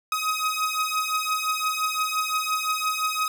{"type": "beating tone pair", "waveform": "sawtooth", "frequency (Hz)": [1260, 1265.8], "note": ["D#6", "D#6"], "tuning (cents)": [21, 29], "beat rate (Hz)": 5.8, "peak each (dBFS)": -23, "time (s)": [0.12, 3.28], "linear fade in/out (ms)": 2, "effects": []}